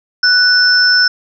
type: tone pair together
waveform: sine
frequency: 1484 / 5311 Hz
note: F#6 / E8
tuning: +5 / +12 cents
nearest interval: octave + minor seventh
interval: 2207 cents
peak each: -10 dBFS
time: 0.23-1.08 s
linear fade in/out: 5 ms
effects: none

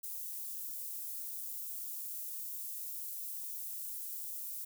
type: high-pass noise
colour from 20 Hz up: white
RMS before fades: -42 dBFS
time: 0.03-4.65 s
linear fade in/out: 10 ms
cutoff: 12000 Hz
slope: 12 dB/octave
effects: none

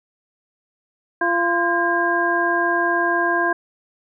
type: harmonic tone with a mistuned harmonic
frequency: 344 Hz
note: F4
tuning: 26 cents flat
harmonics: 1 / 2 / 3 / 5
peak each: -23 / -23 / -23 / -20 dBFS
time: 1.21-3.53 s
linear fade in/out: 5 ms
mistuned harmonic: 5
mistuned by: -110 cents
effects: none

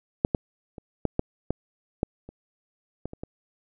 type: clicks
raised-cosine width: 2 ms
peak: -6 / -9 / -26 / -9 / -9 / -11 / -9 / -28 / -19 / -25 / -21 dBFS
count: 11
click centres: 0.249 / 0.348 / 0.782 / 1.053 / 1.194 / 1.506 / 2.031 / 2.29 / 3.056 / 3.134 / 3.235 s
effects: none

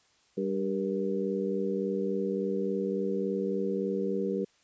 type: harmonic tone with a mistuned harmonic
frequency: 98 Hz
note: G2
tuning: in tune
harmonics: 2 / 3 / 4 / 5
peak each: -32 / -37 / -32 / -33 dBFS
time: 0.37-4.45 s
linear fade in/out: 10 ms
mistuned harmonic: 5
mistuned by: -52 cents
effects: white hiss -66 dBFS RMS until 4.63 s + resampled to 16000 Hz

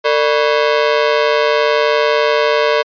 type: ring-modulated tone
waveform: sawtooth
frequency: 523.3 Hz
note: C5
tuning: in tune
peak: -4 dBFS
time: 0.04-2.83 s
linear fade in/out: 20 ms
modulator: 70.4 Hz
effects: resampled to 11025 Hz

